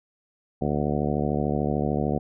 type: harmonic tone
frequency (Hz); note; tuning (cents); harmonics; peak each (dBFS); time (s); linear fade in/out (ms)
73.42; D2; 0; 1 / 2 / 3 / 4 / 5 / 6 / 7 / 8 / 9 / 10; -33 / -28 / -28 / -32 / -32 / -32 / -34 / -35 / -37 / -34; 0.61-2.19; 10
effects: none